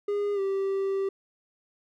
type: tone with pitch glide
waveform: triangle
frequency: 408.8 to 389.9 Hz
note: G#4 to G4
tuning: -27 to -9 cents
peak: -23 dBFS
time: 0.08-1.09 s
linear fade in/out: 5 ms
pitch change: -82 cents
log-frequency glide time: 0.34-0.4 s
effects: none